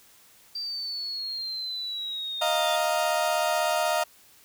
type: exponential sweep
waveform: sine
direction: down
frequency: 4699 to 3507 Hz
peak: -30 dBFS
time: 0.55-2.76 s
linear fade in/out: 5 ms
type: chord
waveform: 35% pulse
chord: Eb suspended second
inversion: none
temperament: equal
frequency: 622.3 / 698.5 / 932.3 Hz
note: Eb5 / F5 / Bb5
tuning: 0 / 0 / 0 cents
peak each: -25 / -25 / -29 dBFS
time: 2.41-4.04 s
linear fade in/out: 10 ms
effects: white hiss -56 dBFS RMS until 4.44 s